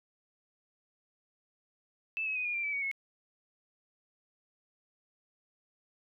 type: tone with pitch steps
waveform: sine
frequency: 2633 / 2564 / 2497 / 2431 / 2368 / 2305 / 2245 / 2186 Hz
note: E7 / E7 / D#7 / D#7 / D7 / D7 / C#7 / C#7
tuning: -3 / -49 / +6 / -41 / +14 / -33 / +21 / -25 cents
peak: -31 dBFS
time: 2.17-2.914 s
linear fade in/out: 0 ms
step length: 93 ms
effects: none